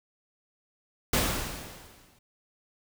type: noise with exponential decay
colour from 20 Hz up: pink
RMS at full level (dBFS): -23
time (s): 1.13-2.19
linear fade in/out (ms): 5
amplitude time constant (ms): 230
effects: none